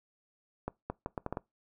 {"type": "accelerating click train", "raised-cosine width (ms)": 1, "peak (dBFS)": -20, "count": 7, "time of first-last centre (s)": [0.68, 1.372], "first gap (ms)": 220, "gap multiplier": 0.73, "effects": ["noise-tail reverb RT60 0.2 s tail -23 dB re dry"]}